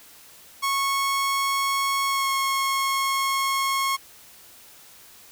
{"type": "tone with pitch glide", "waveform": "sawtooth", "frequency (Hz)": [1100, 1088], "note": ["C#6", "C#6"], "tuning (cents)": [-14, -33], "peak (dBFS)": -18, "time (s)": [0.62, 3.97], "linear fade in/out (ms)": 20, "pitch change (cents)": -19, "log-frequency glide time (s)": [2.07, 2.3], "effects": ["white hiss -49 dBFS RMS until 5.31 s"]}